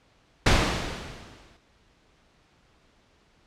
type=noise with exponential decay; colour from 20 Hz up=pink; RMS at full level=-17 dBFS; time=0.46-1.57 s; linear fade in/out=5 ms; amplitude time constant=240 ms; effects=pink hiss -62 dBFS RMS until 3.46 s + low-pass 5000 Hz 12 dB/octave